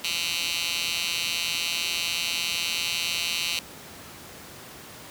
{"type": "tone with high-pass filter", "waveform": "10% pulse", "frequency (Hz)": 170, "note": "F3", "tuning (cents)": -46, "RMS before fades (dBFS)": -28, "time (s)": [0.04, 3.59], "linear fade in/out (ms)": 2, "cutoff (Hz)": 3200, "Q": 3, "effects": ["pink hiss -43 dBFS RMS until 5.1 s", "high-pass 100 Hz 12 dB/octave"]}